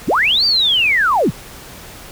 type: linear two-way sweep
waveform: sine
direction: up then down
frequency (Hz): 65.1 to 4731 to 73.4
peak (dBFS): -11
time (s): 0.07-1.31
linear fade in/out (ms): 20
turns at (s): 0.45
effects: pink hiss -36 dBFS RMS until 2.11 s